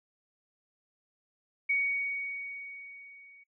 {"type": "tone with level ramp", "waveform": "sine", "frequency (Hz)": 2241, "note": "C#7", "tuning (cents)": 18, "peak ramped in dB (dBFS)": [-24, -53], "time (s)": [1.69, 3.44], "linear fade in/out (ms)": 10, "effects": ["noise-tail reverb RT60 0.1 s tail -21 dB re dry"]}